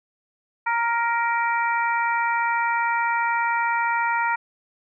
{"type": "harmonic tone with a mistuned harmonic", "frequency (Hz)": 466.2, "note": "A#4", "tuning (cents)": 0, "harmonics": [2, 3, 4, 5], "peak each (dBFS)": [-22, -26, -28, -30], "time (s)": [0.66, 4.36], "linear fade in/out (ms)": 10, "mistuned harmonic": 4, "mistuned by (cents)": 16, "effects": []}